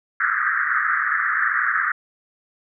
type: band-pass noise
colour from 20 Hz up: white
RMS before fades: -21 dBFS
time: 0.2-1.92 s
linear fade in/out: 5 ms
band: 1200 to 1900 Hz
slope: 96 dB/octave
effects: none